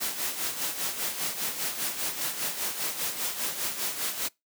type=noise with tremolo; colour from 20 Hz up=white; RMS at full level=-29 dBFS; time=0-4.29 s; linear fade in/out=20 ms; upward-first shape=sine; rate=5 Hz; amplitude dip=60%; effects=noise-tail reverb RT60 0.2 s tail -25 dB re dry + high-pass 150 Hz 12 dB/octave